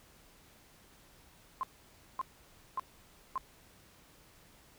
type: tone bursts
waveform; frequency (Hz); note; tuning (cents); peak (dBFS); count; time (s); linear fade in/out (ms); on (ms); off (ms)
sine; 1051; C6; +7; -31; 4; 1.61-3.378; 0; 22; 560
effects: pink hiss -61 dBFS RMS until 4.78 s